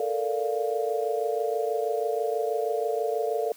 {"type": "chord", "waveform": "sine", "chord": "Bb major seventh", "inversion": "third", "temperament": "equal", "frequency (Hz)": [440, 466.2, 587.3, 698.5], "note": ["A4", "Bb4", "D5", "F5"], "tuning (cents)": [0, 0, 0, 0], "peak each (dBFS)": [-28, -30, -32, -31], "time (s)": [0, 3.52], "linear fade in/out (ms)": 2, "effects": ["white hiss -52 dBFS RMS until 3.56 s", "high-pass 150 Hz 12 dB/octave"]}